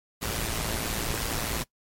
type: noise with amplitude modulation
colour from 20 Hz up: pink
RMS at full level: -27 dBFS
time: 0.21-1.64 s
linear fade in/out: 20 ms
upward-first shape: sine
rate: 113 Hz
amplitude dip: 65%
effects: noise-tail reverb RT60 0.1 s tail -21 dB re dry + MP3 64 kbps